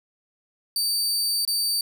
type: tone with dropouts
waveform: sawtooth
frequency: 4615 Hz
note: D8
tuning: 31 cents flat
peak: -19 dBFS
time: 0.76-1.81 s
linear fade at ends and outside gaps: 2 ms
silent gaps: 1.451-1.476 s
effects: none